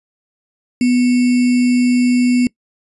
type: tone with sample-and-hold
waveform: sine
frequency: 246.9 Hz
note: B3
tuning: in tune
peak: -10 dBFS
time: 0.81-2.47 s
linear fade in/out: 2 ms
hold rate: 2450 Hz
effects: noise-tail reverb RT60 0.1 s tail -23 dB re dry + resampled to 24000 Hz